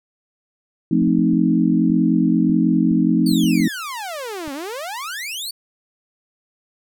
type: chord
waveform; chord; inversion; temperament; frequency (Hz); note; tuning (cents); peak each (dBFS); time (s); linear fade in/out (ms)
sine; F dominant seventh; none; equal; 174.61 / 220 / 261.6 / 311.1; F3 / A3 / C4 / Eb4; 0 / 0 / 0 / 0; -19; 0.91-3.68; 5
type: clicks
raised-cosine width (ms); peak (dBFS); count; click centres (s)
5; -26; 11; 1.022 / 1.077 / 1.188 / 1.333 / 1.902 / 2.497 / 2.915 / 3.323 / 3.442 / 3.605 / 4.478
type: exponential two-way sweep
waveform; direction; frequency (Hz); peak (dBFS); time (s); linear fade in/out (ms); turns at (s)
sawtooth; down then up; 4666 to 264.3 to 4666; -23; 3.26-5.51; 5; 4.53
effects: none